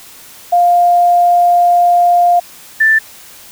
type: tone pair in turn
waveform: sine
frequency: 702 / 1768.9 Hz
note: F5 / A6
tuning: +9 / +9 cents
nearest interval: octave + major third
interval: 1600 cents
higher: second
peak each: -6 dBFS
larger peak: neither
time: 0.52-2.4 / 2.8-2.99 s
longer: first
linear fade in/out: 10 ms
effects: white hiss -37 dBFS RMS until 3.51 s